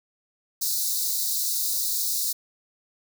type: high-pass noise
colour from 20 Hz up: white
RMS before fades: -26 dBFS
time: 0.61-2.33 s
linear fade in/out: 10 ms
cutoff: 3800 Hz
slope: 96 dB/octave
effects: none